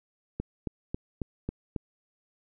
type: click train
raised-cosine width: 3 ms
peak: -18 dBFS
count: 6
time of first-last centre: 0.4-1.762 s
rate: 3.67 Hz
effects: none